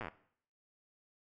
slowing click train, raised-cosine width 0.5 ms, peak -26 dBFS, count 8, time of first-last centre 0.01-0.084 s, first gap 8 ms, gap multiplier 1.09, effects noise-tail reverb RT60 0.6 s tail -17 dB re dry

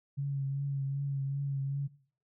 sine tone with vibrato, 138.6 Hz, C#3, in tune, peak -30 dBFS, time 0.17-1.88 s, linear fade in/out 20 ms, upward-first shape triangle, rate 2.6 Hz, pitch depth 34 cents each way, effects noise-tail reverb RT60 0.5 s tail -19 dB re dry

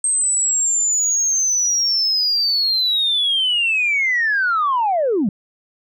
sine linear sweep, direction down, 8372 to 174.61 Hz, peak -14 dBFS, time 0.04-5.29 s, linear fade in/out 2 ms, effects tanh soft clip ceiling -11 dBFS

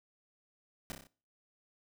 pink noise with echo, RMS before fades -41 dBFS, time 0.9-0.92 s, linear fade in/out 0 ms, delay 30 ms, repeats 5, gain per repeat -4 dB, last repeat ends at 1.07 s, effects noise-tail reverb RT60 0.4 s tail -21 dB re dry

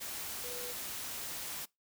sine tone in noise, 491.8 Hz, B4, 7 cents flat, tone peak -45 dBFS, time 0.43-0.73 s, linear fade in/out 20 ms, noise white, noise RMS -41 dBFS, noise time 0-1.66 s, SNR -7 dB, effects noise-tail reverb RT60 0.2 s tail -24 dB re dry

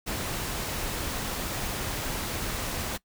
pink noise, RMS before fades -32 dBFS, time 0.06-2.98 s, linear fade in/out 20 ms, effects noise-tail reverb RT60 0.1 s tail -21 dB re dry

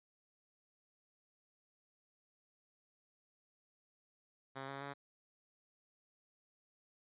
5% pulse tone with pitch steps, 135 / 137.84 / 140.73 Hz, C#3 / C#3 / C#3, -45 / -9 / +27 cents, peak -32 dBFS, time 4.55-4.94 s, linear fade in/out 20 ms, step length 130 ms, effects resampled to 8000 Hz

